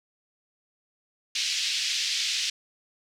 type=band-pass noise; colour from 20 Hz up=white; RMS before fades=-28 dBFS; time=1.35-2.5 s; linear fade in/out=5 ms; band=2400 to 5500 Hz; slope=24 dB/octave; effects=none